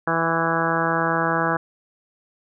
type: harmonic tone with a mistuned harmonic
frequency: 164.81 Hz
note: E3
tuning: in tune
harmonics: 1 / 2 / 3 / 4 / 5 / 6 / 7 / 8 / 9 / 10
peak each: -28 / -28 / -28 / -28 / -28 / -28 / -28 / -28 / -28 / -28 dBFS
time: 0.07-1.57 s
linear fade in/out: 5 ms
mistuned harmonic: 6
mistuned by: +22 cents
effects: none